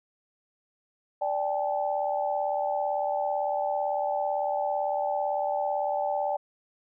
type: chord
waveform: sine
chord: D suspended fourth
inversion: none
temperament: equal with one note detuned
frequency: 587.3 / 784 / 861.9 Hz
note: D5 / G5 / A5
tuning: 0 / 0 / -36 cents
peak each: -29 / -29 / -32 dBFS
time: 1.21-6.37 s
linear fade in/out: 10 ms
effects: none